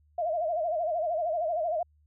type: tone with vibrato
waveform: sine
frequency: 659.3 Hz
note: E5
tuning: in tune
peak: -26 dBFS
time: 0.18-1.83 s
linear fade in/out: 5 ms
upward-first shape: sine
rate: 13 Hz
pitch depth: 130 cents each way
effects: added 75 Hz sine -61 dBFS peak until 2.06 s